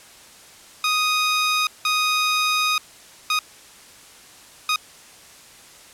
15% pulse tone bursts at uneven times, 1246 Hz, D#6, 2 cents sharp, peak -12 dBFS, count 4, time 0.84-1.67 / 1.85-2.78 / 3.3-3.39 / 4.69-4.76 s, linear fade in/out 2 ms, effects white hiss -46 dBFS RMS until 5.93 s + low-pass 10000 Hz 12 dB/octave

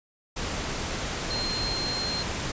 sine tone in noise, 4186 Hz, C8, in tune, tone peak -29 dBFS, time 1.3-2.23 s, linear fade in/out 10 ms, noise pink, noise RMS -31 dBFS, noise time 0.36-2.52 s, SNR -1 dB, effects resampled to 16000 Hz

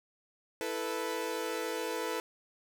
sawtooth chord, E suspended fourth, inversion none, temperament equal, 329.6 / 440 / 493.9 Hz, E4 / A4 / B4, 0 / 0 / 0 cents, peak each -36 / -33 / -33 dBFS, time 0.61-2.2 s, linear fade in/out 0 ms, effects none

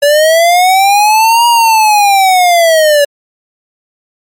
square linear two-way sweep, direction up then down, 568 to 953 to 568 Hz, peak -5 dBFS, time 0.02-3.05 s, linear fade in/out 10 ms, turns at 1.47 s, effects MP3 64 kbps

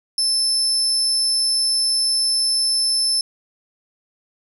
35% pulse tone, 5274 Hz, E8, in tune, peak -14 dBFS, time 0.18-3.21 s, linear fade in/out 2 ms, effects 9-bit

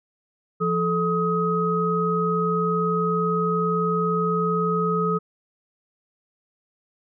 sine tone cluster, 172.3 / 434.6 / 1262 Hz, F3 / A4 / D#6, -23 / -21 / +24 cents, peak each -24 dBFS, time 0.6-5.19 s, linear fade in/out 20 ms, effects none

